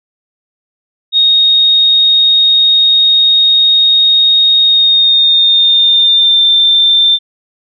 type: tone with pitch glide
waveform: sine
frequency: 3729 to 3573 Hz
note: A#7 to A7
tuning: 0 to +26 cents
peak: -5 dBFS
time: 1.12-7.19 s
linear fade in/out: 50 ms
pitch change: -74 cents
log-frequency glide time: 4.62-6.45 s
effects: none